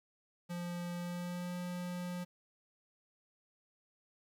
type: tone with pitch glide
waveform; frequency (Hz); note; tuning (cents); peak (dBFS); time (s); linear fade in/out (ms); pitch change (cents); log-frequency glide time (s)
square; 174.7 to 177.96; F3 to F3; +1 to +33; -39; 0.49-2.25; 20; +32; 0.96-1.56
effects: 11-bit